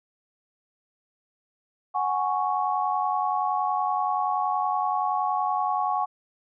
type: chord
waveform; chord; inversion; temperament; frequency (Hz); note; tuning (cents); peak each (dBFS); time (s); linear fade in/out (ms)
sine; F# suspended second; none; equal; 740 / 830.6 / 1108.7; F#5 / G#5 / C#6; 0 / 0 / 0; -27; 1.94-6.06; 20
effects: none